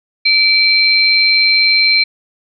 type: tone pair together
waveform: sine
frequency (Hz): 2324 / 4138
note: D7 / C8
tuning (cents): -19 / -20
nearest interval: minor seventh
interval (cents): 999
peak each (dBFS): -11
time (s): 0.25-2.04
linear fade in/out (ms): 10
effects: none